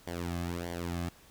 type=tone with flanger; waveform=sawtooth; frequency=86.4 Hz; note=F2; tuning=18 cents flat; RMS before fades=-36 dBFS; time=0.07-1.09 s; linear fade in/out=0 ms; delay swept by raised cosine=0.76 to 2.16 ms; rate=1.6 Hz; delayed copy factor=-0.8; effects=pink hiss -58 dBFS RMS until 1.3 s